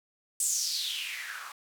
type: noise with band-pass filter sweep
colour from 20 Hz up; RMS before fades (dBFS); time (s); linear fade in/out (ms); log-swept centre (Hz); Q
blue; -33; 0.4-1.52; 2; 8300 to 1100; 5.3
effects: none